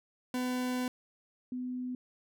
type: tone pair in turn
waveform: 40% pulse / sine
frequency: 251.1 / 251.1 Hz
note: B3 / B3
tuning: +29 / +29 cents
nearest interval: unison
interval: 0 cents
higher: neither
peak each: -30 / -34 dBFS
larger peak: first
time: 0.34-0.88 / 1.52-1.95 s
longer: first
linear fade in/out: 2 ms
effects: none